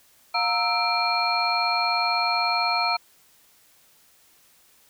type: tone cluster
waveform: sine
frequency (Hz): 708 / 926 / 1315 / 2370 / 4246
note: F5 / A#5 / E6 / D7 / C8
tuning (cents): +23 / -12 / -5 / +15 / +25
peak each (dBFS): -27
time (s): 0.34-2.97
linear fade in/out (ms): 10
effects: white hiss -58 dBFS RMS until 4.89 s